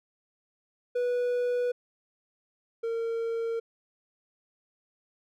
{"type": "tone pair in turn", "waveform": "triangle", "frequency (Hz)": [490, 458.6], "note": ["B4", "A#4"], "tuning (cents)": [-14, -28], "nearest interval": "minor second", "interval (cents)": 114, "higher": "first", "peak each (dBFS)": [-23, -26], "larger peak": "first", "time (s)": [[0.95, 1.72], [2.83, 3.6]], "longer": "neither", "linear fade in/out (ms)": 10, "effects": []}